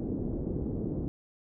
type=low-pass noise; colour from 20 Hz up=white; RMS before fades=-33 dBFS; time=0-1.08 s; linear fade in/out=0 ms; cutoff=370 Hz; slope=24 dB/octave; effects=none